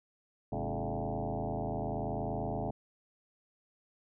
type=tone with frequency modulation; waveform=sine; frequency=268.1 Hz; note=C4; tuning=42 cents sharp; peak=-32 dBFS; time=0.52-2.71 s; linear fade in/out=5 ms; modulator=80.7 Hz; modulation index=6.5; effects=none